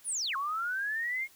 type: linear two-way sweep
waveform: sine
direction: down then up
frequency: 10548 to 1063 to 2167 Hz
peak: -30 dBFS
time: 0.04-1.28 s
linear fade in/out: 50 ms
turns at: 0.36 s
effects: white hiss -59 dBFS RMS until 1.35 s